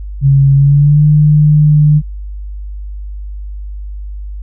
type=tone with pitch glide; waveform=sine; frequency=137.7 to 150.16 Hz; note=C#3 to D3; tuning=-11 to +39 cents; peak=-4 dBFS; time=0.21-2.02 s; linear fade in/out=50 ms; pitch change=+150 cents; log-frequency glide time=0.53-1.05 s; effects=added 50 Hz sine -21 dBFS peak until 4.42 s